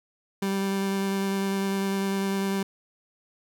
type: tone with vibrato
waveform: 30% pulse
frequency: 195.4 Hz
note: G3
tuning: 5 cents flat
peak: -22 dBFS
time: 0.42-2.63 s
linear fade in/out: 5 ms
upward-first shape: square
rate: 10 Hz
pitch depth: 8 cents each way
effects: none